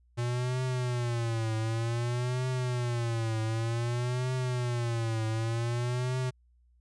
square tone with vibrato, 119.2 Hz, A#2, 39 cents sharp, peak -29 dBFS, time 0.17-6.31 s, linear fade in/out 20 ms, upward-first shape triangle, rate 0.54 Hz, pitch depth 140 cents each way, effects added 60 Hz sine -61 dBFS peak until 6.8 s + resampled to 22050 Hz

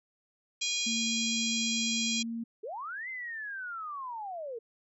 harmonic tone, 815 Hz, G#5, 33 cents flat, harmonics 3 / 4 / 5 / 6 / 7 / 8 / 9, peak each -36 / -34 / -37 / -40 / -37 / -41 / -38 dBFS, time 0.61-2.23 s, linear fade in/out 10 ms
sine tone with pitch glide, 227.3 to 230.5 Hz, A#3 to A#3, -43 to -19 cents, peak -33 dBFS, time 0.86-2.44 s, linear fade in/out 10 ms, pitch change +24 cents, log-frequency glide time 2.14-2.3 s
sine linear two-way sweep, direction up then down, 384 to 2093 to 437 Hz, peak -36 dBFS, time 2.63-4.59 s, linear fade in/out 10 ms, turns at 3.09 s
effects none

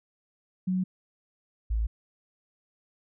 sine tone pair in turn, 185 / 55 Hz, F#3 / A1, 0 / 0 cents, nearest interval octave + major sixth, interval 2100 cents, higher first, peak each -24 / -24 dBFS, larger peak neither, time 0.67-0.84 / 1.7-1.87 s, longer neither, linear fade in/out 10 ms, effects none

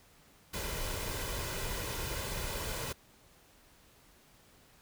pink noise with comb filter, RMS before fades -37 dBFS, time 0.53-2.93 s, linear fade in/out 10 ms, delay 2 ms, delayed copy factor +0.5, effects pink hiss -62 dBFS RMS until 4.81 s

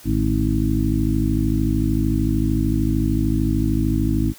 harmonic tone with a mistuned harmonic, 53.3 Hz, G#1, 46 cents sharp, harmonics 1 / 2 / 3 / 4 / 5 / 6, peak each -22 / -23 / -27 / -26 / -23 / -24 dBFS, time 0.04-4.34 s, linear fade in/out 50 ms, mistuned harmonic 3, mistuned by -99 cents, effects white hiss -45 dBFS RMS until 4.38 s

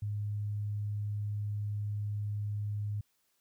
sine tone, 103.83 Hz, G#2, in tune, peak -32 dBFS, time 0.02-3.01 s, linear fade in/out 5 ms, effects white hiss -75 dBFS RMS until 3.4 s

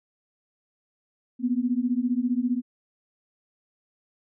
sine beating tone pair, 239 / 254 Hz, A#3 / B3, +43 / +49 cents, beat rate 15 Hz, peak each -25 dBFS, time 1.39-2.62 s, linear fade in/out 50 ms, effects none

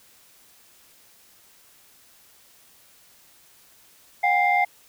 sine tone cluster, 723 / 802 / 2097 Hz, F#5 / G5 / C7, -40 / +39 / +3 cents, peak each -21 dBFS, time 4.23-4.65 s, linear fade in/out 10 ms, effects tanh soft clip ceiling -10 dBFS + white hiss -55 dBFS RMS until 4.88 s

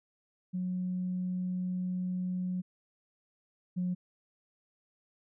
sine tone pair in turn, 182.3 / 180.21 Hz, F#3 / F#3, -25 / -45 cents, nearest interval unison, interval 20 cents, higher first, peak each -30 / -28 dBFS, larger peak second, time 0.53-2.62 / 3.76-3.95 s, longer first, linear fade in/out 20 ms, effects tanh soft clip ceiling -25 dBFS

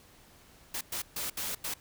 white noise bursts at uneven times, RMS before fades -35 dBFS, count 5, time 0.74-0.81 / 0.92-1.02 / 1.16-1.3 / 1.37-1.55 / 1.64-1.74 s, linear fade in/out 5 ms, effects pink hiss -58 dBFS RMS until 1.8 s

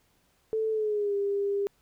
sine tone with pitch glide, 440 to 401.2 Hz, A4 to G4, 0 to +40 cents, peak -25 dBFS, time 0.53-1.67 s, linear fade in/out 0 ms, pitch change -160 cents, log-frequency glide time 0.71-1.15 s, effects pink hiss -68 dBFS RMS until 1.81 s

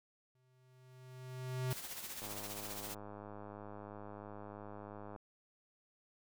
square tone with exponential growth, 128.2 Hz, C3, 35 cents flat, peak -34 dBFS, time 0.35-1.73 s, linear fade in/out 2 ms, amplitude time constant 300 ms
white noise with tremolo, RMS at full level -44 dBFS, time 1.7-2.95 s, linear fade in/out 10 ms, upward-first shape sine, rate 15 Hz, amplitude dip 50%
click train, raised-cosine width 1 ms, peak -35 dBFS, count 304, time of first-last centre 2.22-5.162 s, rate 103 Hz
effects none

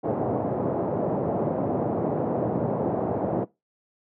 white band-pass noise, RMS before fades -26 dBFS, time 0.03-3.45 s, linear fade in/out 20 ms, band 110 to 670 Hz, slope 24 dB/octave, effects noise-tail reverb RT60 0.2 s tail -19 dB re dry

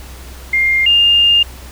sine tone pair in turn, 2114 / 2813 Hz, C7 / F7, +17 / +12 cents, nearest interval perfect fourth, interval 495 cents, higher second, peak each -10 / -7 dBFS, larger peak second, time 0.53-0.86 / 0.86-1.43 s, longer second, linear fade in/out 5 ms, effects added 63 Hz sine -32 dBFS peak until 1.71 s + pink hiss -37 dBFS RMS until 1.71 s

